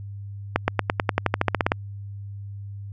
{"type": "accelerating click train", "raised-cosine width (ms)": 0.5, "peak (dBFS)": -3, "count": 15, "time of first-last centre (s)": [0.56, 1.719], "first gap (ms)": 120, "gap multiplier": 0.94, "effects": ["added 100 Hz sine -33 dBFS peak until 2.92 s"]}